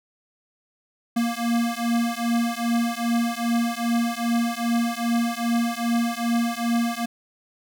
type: beating tone pair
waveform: square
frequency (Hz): 233.1 / 235.6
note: A#3 / A#3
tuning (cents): 0 / +19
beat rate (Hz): 2.5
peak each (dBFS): -25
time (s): 1.16-7.06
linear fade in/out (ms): 10
effects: none